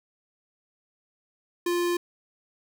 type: tone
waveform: square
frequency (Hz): 349.2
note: F4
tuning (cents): 0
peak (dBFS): -24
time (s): 1.66-1.97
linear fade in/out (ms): 5
effects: none